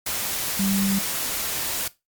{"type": "tone in noise", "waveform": "sine", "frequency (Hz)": 196, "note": "G3", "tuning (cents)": 0, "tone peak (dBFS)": -21, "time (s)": [0.59, 0.99], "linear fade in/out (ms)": 5, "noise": "white", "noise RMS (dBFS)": -27, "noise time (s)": [0.06, 1.88], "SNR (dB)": 3, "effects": ["noise-tail reverb RT60 0.2 s tail -17 dB re dry", "Opus 48 kbps"]}